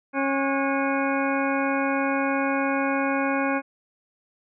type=harmonic tone with a mistuned harmonic; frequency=273.7 Hz; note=C#4; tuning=22 cents flat; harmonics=1 / 2 / 3 / 4 / 5 / 6 / 8 / 9; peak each=-25 / -28 / -30 / -31 / -32 / -33 / -34 / -35 dBFS; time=0.13-3.62 s; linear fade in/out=50 ms; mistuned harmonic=5; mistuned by=+100 cents; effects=none